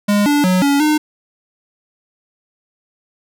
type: tone with pitch steps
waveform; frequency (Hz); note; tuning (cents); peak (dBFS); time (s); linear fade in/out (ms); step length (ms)
square; 205.2 / 290.9 / 183.9 / 282.3 / 304; G#3 / D4 / F#3 / C#4 / D#4; -21 / -16 / -10 / +32 / -40; -12; 0.08-0.98; 10; 180
effects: none